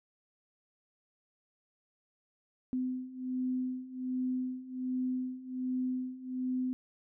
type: beating tone pair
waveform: sine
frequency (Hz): 254.2 / 255.5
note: C4 / C4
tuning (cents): -50 / -41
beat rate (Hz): 1.3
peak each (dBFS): -37 / -34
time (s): 2.73-6.73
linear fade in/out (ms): 0
effects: none